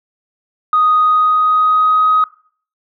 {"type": "tone with pitch glide", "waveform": "sine", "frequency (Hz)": [1244.5, 1259], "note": ["D#6", "D#6"], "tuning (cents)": [0, 20], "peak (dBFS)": -8, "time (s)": [0.73, 2.24], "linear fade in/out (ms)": 2, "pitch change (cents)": 20, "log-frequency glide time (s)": [0.97, 2.08], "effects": ["noise-tail reverb RT60 0.5 s tail -20 dB re dry", "tanh soft clip ceiling -4 dBFS"]}